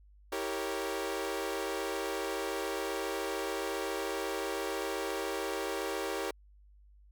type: chord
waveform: sawtooth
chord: E diminished seventh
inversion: none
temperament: equal with one note detuned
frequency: 324.7 / 392 / 466.2 / 554.4 Hz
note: E4 / G4 / Bb4 / Db5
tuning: -26 / 0 / 0 / 0 cents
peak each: -37 / -33 / -35 / -36 dBFS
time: 0.32-6.31 s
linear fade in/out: 5 ms
effects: added 50 Hz sine -56 dBFS peak until 7.11 s